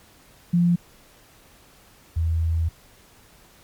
sine tone pair in turn, 173.6 / 81.93 Hz, F3 / E2, -10 / -10 cents, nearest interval octave + minor second, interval 1300 cents, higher first, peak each -15 / -19 dBFS, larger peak first, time 0.53-0.76 / 2.16-2.69 s, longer second, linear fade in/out 10 ms, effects pink hiss -53 dBFS RMS until 3.63 s + MP3 96 kbps

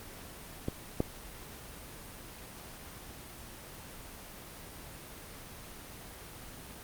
clicks, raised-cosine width 2 ms, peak -18 / -14 dBFS, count 2, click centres 0.684 / 1.004 s, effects pink hiss -47 dBFS RMS until 6.83 s + Opus 24 kbps

